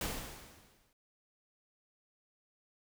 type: noise with exponential decay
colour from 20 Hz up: pink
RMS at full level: -35 dBFS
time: 0.01-0.93 s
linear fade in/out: 2 ms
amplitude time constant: 200 ms
effects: none